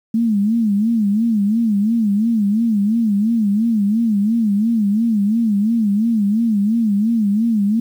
sine tone with vibrato, 215.9 Hz, A3, 33 cents flat, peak -13 dBFS, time 0.14-7.8 s, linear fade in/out 5 ms, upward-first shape sine, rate 2.9 Hz, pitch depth 140 cents each way, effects 8-bit

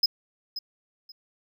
triangle tone with echo, 5080 Hz, D#8, 35 cents sharp, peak -16 dBFS, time 0.03-0.06 s, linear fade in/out 5 ms, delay 530 ms, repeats 2, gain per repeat -13 dB, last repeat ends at 1.12 s, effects none

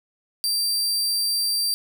sawtooth tone, 4699 Hz, D8, in tune, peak -18 dBFS, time 0.44-1.74 s, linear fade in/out 0 ms, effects none

